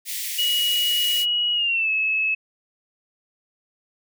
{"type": "high-pass noise", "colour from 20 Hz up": "white", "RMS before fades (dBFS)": -29, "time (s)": [0.05, 1.26], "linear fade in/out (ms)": 50, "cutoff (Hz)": 1800, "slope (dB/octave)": 96}
{"type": "tone with pitch glide", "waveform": "sine", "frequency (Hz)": [2908, 2591], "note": ["F#7", "E7"], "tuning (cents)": [-31, -30], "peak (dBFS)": -19, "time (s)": [0.38, 2.35], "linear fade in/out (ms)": 10, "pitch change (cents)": -199, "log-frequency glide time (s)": [1.54, 1.9]}
{"effects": []}